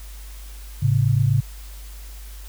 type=tone pair together; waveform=sine; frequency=108.1 / 136.2 Hz; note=A2 / C#3; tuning=-30 / -30 cents; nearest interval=major third; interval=400 cents; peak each=-18 dBFS; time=0.82-1.41 s; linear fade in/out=10 ms; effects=added 50 Hz sine -35 dBFS peak until 2.48 s + white hiss -46 dBFS RMS until 2.48 s